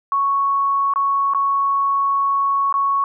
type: tone with dropouts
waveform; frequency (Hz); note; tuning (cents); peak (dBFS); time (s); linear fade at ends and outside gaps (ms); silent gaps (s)
sine; 1108.7; C#6; 0; -15; 0.12-3.04; 1; 0.937-0.959 / 1.336-1.347 / 2.726-2.74
effects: none